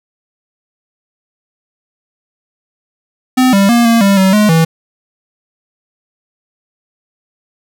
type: tone with pitch steps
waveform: square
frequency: 255.8 / 197.4 / 236.5 / 230.9 / 197.9 / 190.3 / 210.8 / 163 Hz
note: C4 / G3 / A#3 / A#3 / G3 / F#3 / G#3 / E3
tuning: -39 / +12 / +25 / -16 / +17 / +49 / +26 / -19 cents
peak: -7 dBFS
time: 3.37-4.65 s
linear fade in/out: 10 ms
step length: 160 ms
effects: none